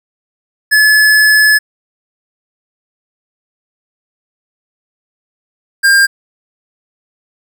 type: tone pair in turn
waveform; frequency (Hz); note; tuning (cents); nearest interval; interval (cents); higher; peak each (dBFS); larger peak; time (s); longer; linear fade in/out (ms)
square; 1716 / 1602.8; A6 / G6; -44 / +38; minor second; 118; first; -6; neither; 0.71-1.59 / 5.83-6.07; first; 20
effects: none